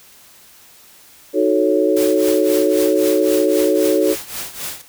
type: chord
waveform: sine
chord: D# half-diminished seventh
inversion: none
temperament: equal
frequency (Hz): 311.1 / 370 / 440 / 554.4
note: D#4 / F#4 / A4 / C#5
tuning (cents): 0 / 0 / 0 / 0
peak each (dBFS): -18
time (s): 1.33-4.16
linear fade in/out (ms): 50
type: noise with tremolo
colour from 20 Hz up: white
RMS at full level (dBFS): -25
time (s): 1.96-4.82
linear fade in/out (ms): 10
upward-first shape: triangle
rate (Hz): 3.8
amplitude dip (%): 85
effects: white hiss -46 dBFS RMS until 4.88 s